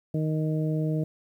harmonic tone, 155.7 Hz, D#3, 2 cents sharp, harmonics 1 / 2 / 3 / 4, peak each -25 / -31 / -35 / -37 dBFS, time 0.14-1.04 s, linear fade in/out 5 ms, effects 10-bit

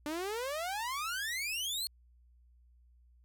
sawtooth exponential sweep, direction up, 290.2 to 4384 Hz, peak -31 dBFS, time 0.06-1.87 s, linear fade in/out 0 ms, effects added 60 Hz sine -60 dBFS peak until 3.24 s

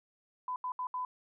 sine tone bursts at uneven times, 1004 Hz, B5, 28 cents sharp, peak -33 dBFS, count 4, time 0.48-0.56 / 0.64-0.72 / 0.79-0.87 / 0.94-1.05 s, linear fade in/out 2 ms, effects none

